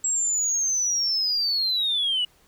sine linear sweep, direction down, 7660 to 2884 Hz, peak -20 dBFS, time 0.04-2.25 s, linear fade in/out 5 ms, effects tanh soft clip ceiling -17 dBFS + pink hiss -59 dBFS RMS until 2.47 s

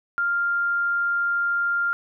sine tone, 1396.9 Hz, F6, in tune, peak -20 dBFS, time 0.18-1.93 s, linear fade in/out 0 ms, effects none

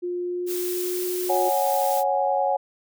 sine tone with pitch glide, 354.6 to 361.6 Hz, F4 to F#4, +26 to -40 cents, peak -25 dBFS, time 0.02-1.5 s, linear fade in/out 20 ms, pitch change +34 cents, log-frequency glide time 0.23-1.05 s
blue noise, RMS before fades -32 dBFS, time 0.46-2.04 s, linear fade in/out 50 ms
sine chord, C# suspended fourth, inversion none, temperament equal with one note detuned, 552.1 / 740 / 830.6 Hz, C#5 / F#5 / G#5, -7 / 0 / 0 cents, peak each -24 dBFS, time 1.29-2.57 s, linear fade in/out 10 ms
effects none

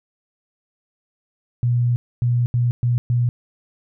sine tone bursts at uneven times, 121.1 Hz, B2, 34 cents flat, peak -15 dBFS, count 5, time 1.63-1.96 / 2.22-2.46 / 2.54-2.71 / 2.83-2.98 / 3.1-3.29 s, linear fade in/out 0 ms, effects none

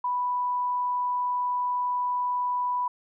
sine tone, 987.8 Hz, B5, in tune, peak -24 dBFS, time 0.04-2.88 s, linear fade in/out 5 ms, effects none

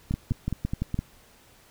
two click trains, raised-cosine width 5 ms, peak -15 / -14 dBFS, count 5 / 6, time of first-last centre 0.11-0.943 / 0.14-0.99 s, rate 4.8 / 5.88 Hz, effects pink hiss -56 dBFS RMS until 1.7 s

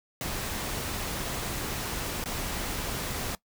pink noise with dropouts, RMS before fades -33 dBFS, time 0.21-3.35 s, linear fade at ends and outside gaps 1 ms, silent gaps 2.24-2.258 s, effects noise-tail reverb RT60 0.1 s tail -20 dB re dry

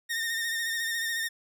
sawtooth tone with vibrato, 1833 Hz, A#6, 30 cents flat, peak -25 dBFS, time 0.09-1.29 s, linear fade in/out 20 ms, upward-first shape sine, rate 14 Hz, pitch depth 37 cents each way, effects none

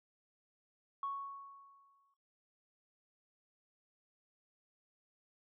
sine tone with exponential decay, 1108.7 Hz, C#6, in tune, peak -34 dBFS, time 1.03-2.14 s, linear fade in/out 2 ms, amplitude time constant 240 ms, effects noise-tail reverb RT60 0.8 s tail -21 dB re dry + tanh soft clip ceiling -30 dBFS

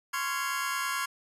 sawtooth chord, Db major seventh, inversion third, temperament just, 1039.4 / 1108.7 / 1385.9 / 1663.1 Hz, C6 / Db6 / F6 / Ab6, -12 / 0 / -14 / +2 cents, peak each -31 dBFS, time 0.13-1.06 s, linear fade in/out 10 ms, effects resampled to 32000 Hz

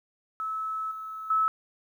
sine tone with level steps, 1300 Hz, E6, 24 cents flat, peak -29 / -35 / -21 dBFS, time 0.4-1.48 s, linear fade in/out 0 ms, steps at 0.91 / 1.3 s, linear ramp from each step 5 ms, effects 10-bit

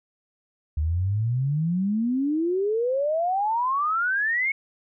sine exponential sweep, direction up, 73.4 to 2217 Hz, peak -21 dBFS, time 0.77-4.52 s, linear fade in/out 5 ms, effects none

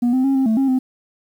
sine tone with pitch steps, 241.4 / 258.5 / 271.8 / 265.8 / 220.7 / 270.2 / 258.2 Hz, B3 / C4 / C#4 / C4 / A3 / C#4 / C4, -39 / -21 / -34 / +27 / +5 / -44 / -23 cents, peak -11 dBFS, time 0.02-0.79 s, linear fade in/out 10 ms, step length 110 ms, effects tanh soft clip ceiling -13 dBFS + 8-bit

